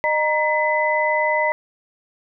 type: tone cluster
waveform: sine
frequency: 611 / 940 / 2010 Hz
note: D#5 / A#5 / B6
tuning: -32 / +14 / +30 cents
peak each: -21 dBFS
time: 0.04-1.52 s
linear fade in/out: 0 ms
effects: none